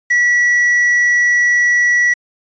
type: tone with quantisation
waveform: triangle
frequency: 1942 Hz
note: B6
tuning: 30 cents flat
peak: -8 dBFS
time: 0.1-2.14 s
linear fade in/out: 10 ms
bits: 6
effects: resampled to 16000 Hz